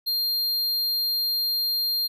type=tone; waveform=square; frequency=4200 Hz; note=C8; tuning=6 cents sharp; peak=-23 dBFS; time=0.06-2.08 s; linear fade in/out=20 ms; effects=none